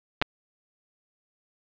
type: clicks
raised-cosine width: 0.3 ms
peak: -7 dBFS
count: 2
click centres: 0.216 / 0.223 s
effects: resampled to 11025 Hz + 7-bit